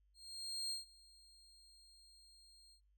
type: tone with ADSR envelope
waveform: 35% pulse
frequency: 4217 Hz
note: C8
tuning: 13 cents sharp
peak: -36 dBFS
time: 0.14-2.81 s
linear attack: 570 ms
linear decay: 140 ms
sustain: -24 dB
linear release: 88 ms
effects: noise-tail reverb RT60 0.2 s tail -19 dB re dry + added 50 Hz sine -70 dBFS peak until 2.97 s